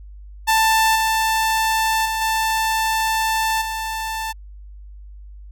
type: tone with level steps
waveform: sawtooth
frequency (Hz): 886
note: A5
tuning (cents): +12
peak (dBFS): -10 / -13 / -17 / -14 / -20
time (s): 0.47-4.33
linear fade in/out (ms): 20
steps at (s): 0.95 / 2.05 / 2.21 / 3.61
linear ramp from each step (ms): 10
effects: added 50 Hz sine -36 dBFS peak until 5.51 s